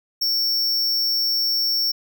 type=tone; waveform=square; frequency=5460 Hz; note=F8; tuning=40 cents flat; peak=-19 dBFS; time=0.21-1.92 s; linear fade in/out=10 ms; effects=none